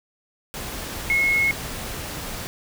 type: tone in noise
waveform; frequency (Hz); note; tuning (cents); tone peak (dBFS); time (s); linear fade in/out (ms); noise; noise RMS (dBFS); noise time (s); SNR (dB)
sine; 2173; C#7; -35; -17; 1.1-1.51; 0; pink; -32; 0.54-2.47; +12
effects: none